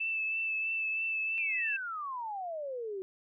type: tone with vibrato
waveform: sine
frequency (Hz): 2637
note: E7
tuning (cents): 0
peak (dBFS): -30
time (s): 0-1.77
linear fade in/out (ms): 10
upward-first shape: triangle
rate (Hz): 3.1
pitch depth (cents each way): 24
type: exponential sweep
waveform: sine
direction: down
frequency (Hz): 2489 to 370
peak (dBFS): -35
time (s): 1.38-3.02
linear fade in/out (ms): 0
effects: none